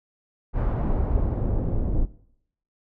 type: noise with low-pass filter sweep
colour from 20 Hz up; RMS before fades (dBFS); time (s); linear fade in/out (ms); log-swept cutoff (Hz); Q
brown; -23; 0.53-2.07; 50; 1200 to 420; 0.98
effects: noise-tail reverb RT60 0.7 s tail -19 dB re dry